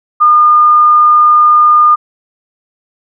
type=tone; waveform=sine; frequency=1214 Hz; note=D#6; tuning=43 cents flat; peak=-3 dBFS; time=0.2-1.96 s; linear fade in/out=20 ms; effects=none